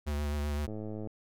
square tone with vibrato, 73.4 Hz, D2, in tune, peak -31 dBFS, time 0.06-0.67 s, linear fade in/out 20 ms, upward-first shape triangle, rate 7.8 Hz, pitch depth 33 cents each way
click train, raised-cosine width 2 ms, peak -27 dBFS, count 43, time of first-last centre 0.68-1.073 s, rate 107 Hz
effects none

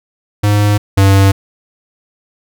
square tone pair in turn, 103.5 / 97.69 Hz, G#2 / G2, -5 / -5 cents, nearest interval minor second, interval 100 cents, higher first, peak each -9 / -6 dBFS, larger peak second, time 0.43-0.78 / 0.97-1.32 s, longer neither, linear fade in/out 10 ms, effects none

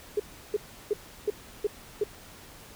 sine tone bursts, 416.9 Hz, G#4, 7 cents sharp, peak -22 dBFS, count 6, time 0.17-2.038 s, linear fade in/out 5 ms, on 28 ms, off 340 ms, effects pink hiss -49 dBFS RMS until 2.75 s

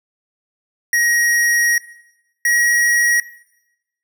square tone pair in turn, 1891 / 1901.5 Hz, A#6 / A#6, +24 / +34 cents, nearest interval unison, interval 10 cents, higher second, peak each -14 dBFS, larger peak neither, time 0.93-1.78 / 2.45-3.2 s, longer first, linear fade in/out 2 ms, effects noise-tail reverb RT60 0.9 s tail -18 dB re dry

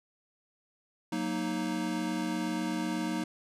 square chord, D# minor, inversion first, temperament equal, 185 / 233.1 / 311.1 Hz, F#3 / A#3 / D#4, 0 / 0 / 0 cents, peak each -37 / -36 / -34 dBFS, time 1.12-3.24 s, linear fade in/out 5 ms, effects low-pass 10000 Hz 12 dB/octave

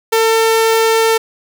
sawtooth tone, 449.2 Hz, A4, 36 cents sharp, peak -6 dBFS, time 0.12-1.18 s, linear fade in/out 10 ms, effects none

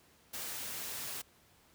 white noise, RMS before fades -41 dBFS, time 0.33-1.22 s, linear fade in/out 10 ms, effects pink hiss -65 dBFS RMS until 1.74 s + high-pass 60 Hz 12 dB/octave

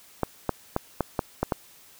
clicks, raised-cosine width 1 ms, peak -9 dBFS, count 7, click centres 0.233 / 0.493 / 0.764 / 1.007 / 1.192 / 1.43 / 1.522 s, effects white hiss -53 dBFS RMS until 1.99 s

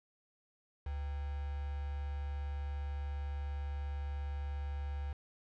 sine tone with quantisation, 71.4 Hz, D2, 48 cents flat, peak -36 dBFS, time 0.86-5.13 s, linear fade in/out 5 ms, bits 8, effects low-pass 3000 Hz 12 dB/octave

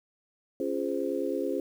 sine chord, Db major seventh, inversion none, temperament just, 277.2 / 346.5 / 415.8 / 519.7 Hz, Db4 / F4 / Ab4 / C5, 0 / -14 / +2 / -12 cents, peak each -33 dBFS, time 0.6-1.6 s, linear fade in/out 2 ms, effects 9-bit

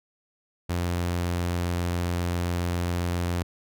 sawtooth tone, 87.4 Hz, F2, 2 cents sharp, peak -21 dBFS, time 0.69-3.43 s, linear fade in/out 10 ms, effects none

